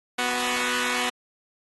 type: tone pair together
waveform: 5% pulse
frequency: 246.9 / 369.9 Hz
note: B3 / F#4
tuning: 0 / 0 cents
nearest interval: perfect fifth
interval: 700 cents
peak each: -14 / -18 dBFS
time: 0.18-1.1 s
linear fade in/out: 10 ms
effects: AAC 32 kbps